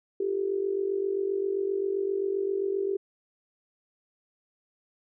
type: tone with amplitude modulation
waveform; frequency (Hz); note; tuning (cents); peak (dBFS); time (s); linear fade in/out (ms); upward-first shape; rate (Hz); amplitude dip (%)
sine; 392; G4; 0; -22; 0.2-2.97; 5; sine; 47.6; 75
effects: none